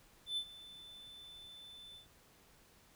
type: tone with ADSR envelope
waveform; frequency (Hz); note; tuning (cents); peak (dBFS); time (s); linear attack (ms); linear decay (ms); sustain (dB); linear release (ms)
triangle; 3520; A7; 0; -32; 0.26-2.07; 110; 71; -18; 110
effects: pink hiss -65 dBFS RMS until 2.95 s